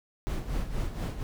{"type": "noise with tremolo", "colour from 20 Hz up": "brown", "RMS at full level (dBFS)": -29, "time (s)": [0.27, 1.23], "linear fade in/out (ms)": 0, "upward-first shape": "sine", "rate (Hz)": 4.2, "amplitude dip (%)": 65, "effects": []}